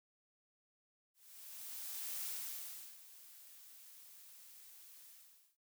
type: noise with ADSR envelope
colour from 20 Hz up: blue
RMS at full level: -42 dBFS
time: 1.14-5.57 s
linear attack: 1100 ms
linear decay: 730 ms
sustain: -16 dB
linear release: 510 ms
effects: none